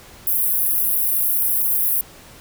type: high-pass noise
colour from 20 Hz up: pink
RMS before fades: -19 dBFS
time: 0.27-2.01 s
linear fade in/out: 2 ms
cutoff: 11000 Hz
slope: 48 dB/octave
effects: pink hiss -44 dBFS RMS until 2.4 s

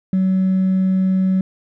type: tone with hard clipping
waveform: triangle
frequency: 188.3 Hz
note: F#3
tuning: 31 cents sharp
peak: -13 dBFS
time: 0.13-1.41 s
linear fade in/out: 2 ms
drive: 2 dB
effects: none

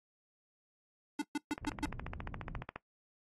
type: tone bursts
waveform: square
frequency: 293.7 Hz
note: D4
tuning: in tune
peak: -32 dBFS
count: 5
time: 1.19-1.855 s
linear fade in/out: 5 ms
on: 29 ms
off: 130 ms
type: click train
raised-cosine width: 0.5 ms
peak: -26 dBFS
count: 19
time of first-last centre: 1.51-2.76 s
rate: 14.4 Hz
type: low-pass noise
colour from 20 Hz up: pink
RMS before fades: -46 dBFS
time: 1.61-2.64 s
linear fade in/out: 10 ms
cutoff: 190 Hz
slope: 12 dB/octave
effects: noise-tail reverb RT60 0.1 s tail -19 dB re dry + AAC 32 kbps

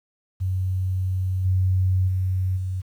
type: tone with level steps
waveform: sine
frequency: 93.2 Hz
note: F#2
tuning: 13 cents sharp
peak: -21 / -17 / -20 / -24 dBFS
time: 0.4-2.82 s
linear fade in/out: 20 ms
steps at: 1.44 / 2.07 / 2.56 s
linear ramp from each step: 20 ms
effects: 9-bit

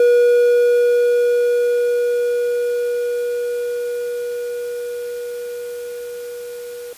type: tone with level ramp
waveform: triangle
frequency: 482.7 Hz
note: B4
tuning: 40 cents flat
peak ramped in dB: -7 to -27 dBFS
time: 0-6.93 s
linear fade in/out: 2 ms
effects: white hiss -42 dBFS RMS until 6.97 s + resampled to 32000 Hz

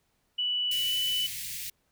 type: tone with pitch glide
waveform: sine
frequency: 2960 to 2986 Hz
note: F#7 to F#7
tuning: 0 to +15 cents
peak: -26 dBFS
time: 0.38-1.27 s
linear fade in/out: 10 ms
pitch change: +15 cents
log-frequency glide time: 0.81-0.95 s
type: band-stop noise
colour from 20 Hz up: white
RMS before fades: -37 dBFS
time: 0.71-1.7 s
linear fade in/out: 5 ms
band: 180 to 1900 Hz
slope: 48 dB/octave
effects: pink hiss -73 dBFS RMS until 1.91 s

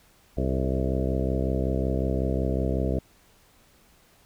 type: harmonic tone with a mistuned harmonic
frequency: 65.41 Hz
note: C2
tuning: in tune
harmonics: 1 / 2 / 3 / 4 / 5 / 6 / 7 / 8 / 9 / 10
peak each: -27 / -30 / -32 / -33 / -34 / -35 / -35 / -36 / -37 / -37 dBFS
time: 0.37-2.99 s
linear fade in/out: 5 ms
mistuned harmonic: 7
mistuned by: -33 cents
effects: pink hiss -59 dBFS RMS until 4.25 s

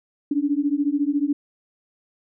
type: beating tone pair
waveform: sine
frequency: 281.3 / 295.3 Hz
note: C#4 / D4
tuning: +26 / +10 cents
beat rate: 14 Hz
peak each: -22 dBFS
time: 0.31-1.33 s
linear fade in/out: 5 ms
effects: none

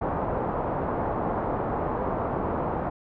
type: low-pass noise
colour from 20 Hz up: white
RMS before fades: -28 dBFS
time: 0.01-2.9 s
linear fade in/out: 10 ms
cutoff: 970 Hz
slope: 24 dB/octave
effects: none

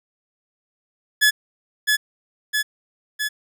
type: tone with echo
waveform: sawtooth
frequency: 1709 Hz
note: G#6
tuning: 49 cents sharp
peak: -9 dBFS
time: 1.21-1.31 s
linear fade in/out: 20 ms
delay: 660 ms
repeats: 3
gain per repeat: -3 dB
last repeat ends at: 3.29 s
effects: none

